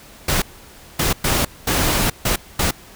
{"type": "noise bursts at uneven times", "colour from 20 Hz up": "pink", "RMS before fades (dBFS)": -18, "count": 6, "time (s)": [[0.28, 0.42], [0.99, 1.13], [1.24, 1.45], [1.67, 2.1], [2.25, 2.36], [2.59, 2.71]], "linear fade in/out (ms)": 5, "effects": ["pink hiss -43 dBFS RMS until 2.95 s"]}